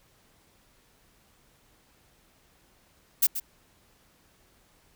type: noise with echo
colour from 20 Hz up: violet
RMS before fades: -20 dBFS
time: 3.22-3.27 s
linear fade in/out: 10 ms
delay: 130 ms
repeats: 1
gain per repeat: -11 dB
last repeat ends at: 3.4 s
effects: pink hiss -63 dBFS RMS until 4.95 s